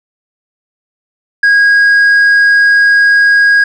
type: tone with tanh clipping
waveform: sine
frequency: 1641 Hz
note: G#6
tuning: 21 cents flat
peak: -5 dBFS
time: 1.43-3.64 s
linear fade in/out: 5 ms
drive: 3 dB
effects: none